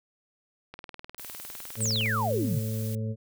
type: click train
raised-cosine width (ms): 0.3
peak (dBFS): -25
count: 27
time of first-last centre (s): 0.74-2.06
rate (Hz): 19.7
type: noise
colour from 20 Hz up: blue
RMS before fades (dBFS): -42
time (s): 1.18-2.95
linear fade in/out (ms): 0
type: harmonic tone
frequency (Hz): 110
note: A2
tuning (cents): 0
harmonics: 1 / 2 / 4 / 5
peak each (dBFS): -29 / -35 / -41 / -43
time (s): 1.76-3.16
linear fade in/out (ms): 50
type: exponential sweep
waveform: sine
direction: down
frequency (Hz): 9350 to 115.3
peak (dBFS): -26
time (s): 1.8-2.6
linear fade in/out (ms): 20
effects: none